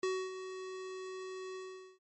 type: tone with ADSR envelope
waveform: square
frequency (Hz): 374.8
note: F#4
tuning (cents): +22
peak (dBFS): -31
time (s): 0.03-1.99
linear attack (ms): 3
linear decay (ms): 270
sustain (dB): -11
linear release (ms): 430
effects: MP3 32 kbps